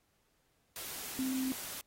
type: tone in noise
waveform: sine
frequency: 261.6 Hz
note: C4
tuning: in tune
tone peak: -32 dBFS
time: 1.19-1.52 s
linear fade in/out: 0 ms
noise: white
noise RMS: -43 dBFS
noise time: 0.76-1.81 s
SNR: +8 dB
effects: pink hiss -75 dBFS RMS until 1.86 s + AAC 48 kbps

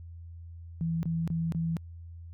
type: tone bursts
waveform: sine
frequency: 164.81 Hz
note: E3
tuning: in tune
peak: -27 dBFS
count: 4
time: 0.81-1.768 s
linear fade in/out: 0 ms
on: 220 ms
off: 26 ms
effects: added 84 Hz sine -42 dBFS peak until 2.33 s

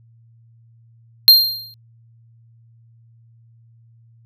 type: tone with exponential decay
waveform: square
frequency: 4191 Hz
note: C8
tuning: 2 cents sharp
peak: -3 dBFS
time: 1.28-1.74 s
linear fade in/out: 0 ms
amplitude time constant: 100 ms
effects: added 115 Hz sine -48 dBFS peak until 4.25 s

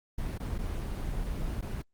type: noise with dropouts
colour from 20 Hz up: brown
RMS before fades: -33 dBFS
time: 0.18-1.82 s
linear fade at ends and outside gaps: 5 ms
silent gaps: 0.38-0.4 / 0.581-0.587 / 1.612-1.624 s
effects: Opus 24 kbps

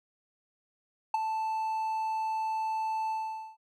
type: tone with ADSR envelope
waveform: triangle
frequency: 880 Hz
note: A5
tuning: in tune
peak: -19 dBFS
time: 1.14-3.57 s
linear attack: 4 ms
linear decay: 16 ms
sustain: -8 dB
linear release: 470 ms
effects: none

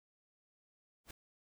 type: noise with exponential growth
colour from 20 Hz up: pink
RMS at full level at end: -44 dBFS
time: 1.04-1.11 s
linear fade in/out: 5 ms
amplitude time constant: 15 ms
effects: none

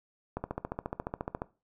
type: click train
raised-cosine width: 1 ms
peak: -19 dBFS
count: 16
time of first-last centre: 0.37-1.419 s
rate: 14.3 Hz
effects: noise-tail reverb RT60 0.3 s tail -18 dB re dry

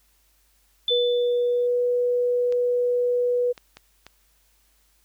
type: tone with exponential decay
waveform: sine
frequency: 3514 Hz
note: A7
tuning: 3 cents flat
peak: -19 dBFS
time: 0.88-1.67 s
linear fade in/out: 2 ms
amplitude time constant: 170 ms
type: tone with pitch glide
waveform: sine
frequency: 485.8 to 489.5 Hz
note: B4 to B4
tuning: -29 to -15 cents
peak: -19 dBFS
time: 0.9-3.53 s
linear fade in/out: 20 ms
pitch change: +14 cents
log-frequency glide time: 1.46-1.83 s
type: clicks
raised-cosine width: 0.2 ms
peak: -24 dBFS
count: 4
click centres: 2.524 / 3.578 / 3.77 / 4.066 s
effects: added 50 Hz sine -64 dBFS peak until 5.04 s + white hiss -64 dBFS RMS until 5.04 s

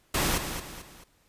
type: noise with echo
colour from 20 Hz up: pink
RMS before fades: -26 dBFS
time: 0.14-0.38 s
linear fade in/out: 5 ms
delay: 220 ms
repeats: 3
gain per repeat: -8 dB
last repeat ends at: 1.04 s
effects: pink hiss -65 dBFS RMS until 1.28 s + resampled to 32000 Hz

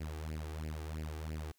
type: tone with flanger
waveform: sawtooth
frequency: 77.78 Hz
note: D#2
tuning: in tune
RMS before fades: -41 dBFS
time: 0-1.52 s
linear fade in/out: 10 ms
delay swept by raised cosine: 0.4 to 2.6 ms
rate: 3 Hz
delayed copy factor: +0.8
effects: white hiss -75 dBFS RMS until 1.58 s

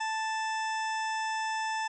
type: harmonic tone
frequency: 880 Hz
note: A5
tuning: in tune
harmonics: 1 / 2 / 3 / 4 / 6 / 7 / 8 / 9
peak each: -31 / -36 / -42 / -46 / -44 / -50 / -52 / -51 dBFS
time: 0-1.88 s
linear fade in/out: 10 ms
effects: none

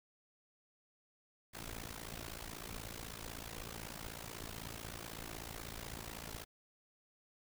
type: noise with amplitude modulation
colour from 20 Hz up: pink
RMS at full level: -43 dBFS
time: 1.53-6.45 s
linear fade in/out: 20 ms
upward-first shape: sine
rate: 56.1 Hz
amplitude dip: 90%
effects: none

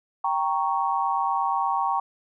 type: chord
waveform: sine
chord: G diminished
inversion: none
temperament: equal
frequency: 784 / 932.3 / 1108.7 Hz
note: G5 / Bb5 / Db6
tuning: 0 / 0 / 0 cents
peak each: -26 dBFS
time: 0.24-2 s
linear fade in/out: 5 ms
effects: none

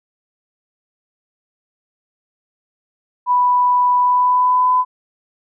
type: tone with pitch glide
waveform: sine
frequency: 987.8 to 1006.2 Hz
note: B5 to B5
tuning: 0 to +32 cents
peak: -11 dBFS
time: 3.26-4.85 s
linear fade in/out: 50 ms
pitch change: +32 cents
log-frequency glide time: 3.99-4.74 s
effects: none

